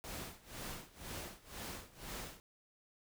pink noise with tremolo, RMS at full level -44 dBFS, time 0.04-2.4 s, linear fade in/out 0 ms, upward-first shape sine, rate 2 Hz, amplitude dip 90%, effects none

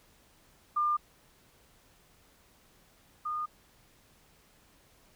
sine tone pair in turn, 1200 / 1221.7 Hz, D6 / D#6, +37 / -32 cents, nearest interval unison, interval 31 cents, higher second, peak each -25 / -31 dBFS, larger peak first, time 0.76-0.97 / 3.25-3.46 s, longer neither, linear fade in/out 10 ms, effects pink hiss -63 dBFS RMS until 5.15 s

